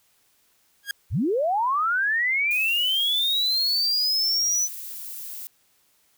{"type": "tone with exponential growth", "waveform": "sawtooth", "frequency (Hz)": 1631, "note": "G#6", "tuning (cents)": -32, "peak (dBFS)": -19, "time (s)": [0.83, 0.91], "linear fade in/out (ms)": 2, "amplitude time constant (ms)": 17}
{"type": "linear sweep", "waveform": "sine", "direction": "up", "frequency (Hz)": [51.91, 6050], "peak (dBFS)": -20, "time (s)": [1.1, 4.69], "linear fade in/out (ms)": 50}
{"type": "noise", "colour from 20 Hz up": "violet", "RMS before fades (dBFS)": -36, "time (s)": [2.51, 5.47], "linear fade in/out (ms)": 0}
{"effects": ["white hiss -64 dBFS RMS until 6.17 s"]}